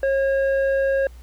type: tone with low-pass filter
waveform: square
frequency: 543 Hz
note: C#5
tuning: 36 cents flat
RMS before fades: -20 dBFS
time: 0.03-1.07 s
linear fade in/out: 2 ms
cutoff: 1200 Hz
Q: 7.3
effects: added 60 Hz sine -39 dBFS peak until 1.22 s + pink hiss -55 dBFS RMS until 1.22 s